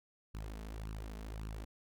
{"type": "tone with flanger", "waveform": "sawtooth", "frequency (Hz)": 53.5, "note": "A1", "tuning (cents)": -48, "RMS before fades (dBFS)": -44, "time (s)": [0.34, 1.65], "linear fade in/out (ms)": 10, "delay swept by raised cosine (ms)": [0.7, 4.7], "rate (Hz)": 1.8, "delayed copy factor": 0.7, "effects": []}